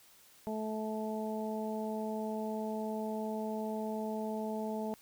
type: harmonic tone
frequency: 217.2 Hz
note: A3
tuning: 22 cents flat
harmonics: 1 / 2 / 3 / 4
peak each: -37 / -40 / -41 / -43 dBFS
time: 0.47-4.94 s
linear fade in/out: 0 ms
effects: white hiss -61 dBFS RMS until 5.01 s